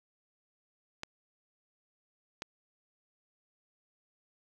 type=clicks; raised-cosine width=0.2 ms; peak=-20 dBFS; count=2; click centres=1.034 / 2.421 s; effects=none